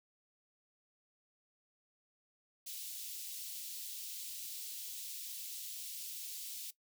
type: high-pass noise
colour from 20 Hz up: white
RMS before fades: -45 dBFS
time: 2.66-6.71 s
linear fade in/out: 10 ms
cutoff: 3000 Hz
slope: 24 dB/octave
effects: noise-tail reverb RT60 0.1 s tail -17 dB re dry